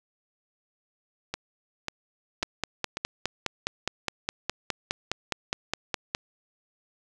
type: two click trains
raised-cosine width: 0.2 ms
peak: -13 / -9 dBFS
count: 4 / 19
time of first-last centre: 1.34-2.97 / 2.43-6.149 s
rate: 1.84 / 4.84 Hz
effects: none